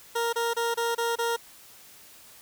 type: tone bursts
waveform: 20% pulse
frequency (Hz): 466.2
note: A#4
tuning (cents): 0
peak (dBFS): -20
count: 6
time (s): 0.15-1.365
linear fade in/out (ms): 10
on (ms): 180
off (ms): 27
effects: white hiss -51 dBFS RMS until 2.41 s